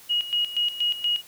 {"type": "tone with tremolo", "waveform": "sine", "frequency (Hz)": 2890, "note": "F#7", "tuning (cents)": -41, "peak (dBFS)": -20, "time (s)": [0.09, 1.22], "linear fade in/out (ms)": 20, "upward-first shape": "square", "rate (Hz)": 4.2, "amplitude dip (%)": 75, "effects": ["white hiss -49 dBFS RMS until 1.27 s"]}